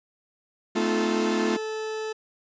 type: chord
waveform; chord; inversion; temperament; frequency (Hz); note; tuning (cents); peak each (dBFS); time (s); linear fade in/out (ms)
45% pulse; F dominant seventh; first; equal with one note detuned; 220 / 255.5 / 311.1 / 349.2; A3 / C4 / Eb4 / F4; 0 / -41 / 0 / 0; -27 / -32 / -32 / -27; 0.75-1.57; 10
type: tone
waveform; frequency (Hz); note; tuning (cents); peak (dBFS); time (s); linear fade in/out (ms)
40% pulse; 436; A4; -16; -28; 0.76-2.13; 10
effects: resampled to 16000 Hz